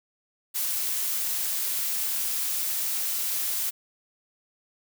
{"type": "noise", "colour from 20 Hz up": "blue", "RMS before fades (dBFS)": -28, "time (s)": [0.54, 3.71], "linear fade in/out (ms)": 20, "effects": []}